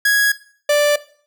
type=tone pair in turn; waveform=45% pulse; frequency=1661 / 587.3 Hz; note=G#6 / D5; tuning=0 / 0 cents; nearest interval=octave + tritone; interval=1800 cents; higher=first; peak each=-12 dBFS; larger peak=neither; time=0.05-0.32 / 0.69-0.96 s; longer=neither; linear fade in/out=5 ms; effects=noise-tail reverb RT60 0.5 s tail -17 dB re dry